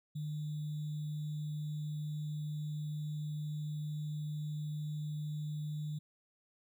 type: tone with sample-and-hold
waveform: sine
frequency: 151.1 Hz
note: D3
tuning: 50 cents sharp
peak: -36 dBFS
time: 0.15-5.99 s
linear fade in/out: 10 ms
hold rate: 3675 Hz
effects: none